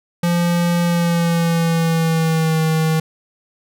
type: tone with pitch glide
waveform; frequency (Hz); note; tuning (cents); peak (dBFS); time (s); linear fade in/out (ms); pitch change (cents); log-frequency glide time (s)
square; 172.7 to 159.28; F3 to D#3; -19 to +41; -15; 0.23-3; 5; -140; 0.83-2.61
effects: none